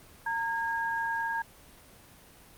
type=tone pair together; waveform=sine; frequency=915.9 / 1632 Hz; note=A#5 / G#6; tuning=-31 / -31 cents; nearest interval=minor seventh; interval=1000 cents; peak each=-31 / -31 dBFS; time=0.26-1.42 s; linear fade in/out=5 ms; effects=pink hiss -54 dBFS RMS until 2.57 s + Opus 24 kbps